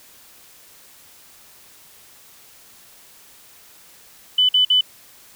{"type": "tone bursts", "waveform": "sine", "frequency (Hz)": 3000, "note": "F#7", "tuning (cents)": 23, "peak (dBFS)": -12, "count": 3, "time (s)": [4.38, 4.81], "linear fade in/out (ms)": 5, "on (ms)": 110, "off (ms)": 50, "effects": ["white hiss -48 dBFS RMS until 5.35 s"]}